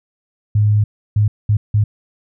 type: tone bursts at uneven times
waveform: sine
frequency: 105.1 Hz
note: G#2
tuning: 21 cents sharp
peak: -10 dBFS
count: 4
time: 0.55-0.84 / 1.16-1.28 / 1.49-1.57 / 1.74-1.84 s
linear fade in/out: 5 ms
effects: none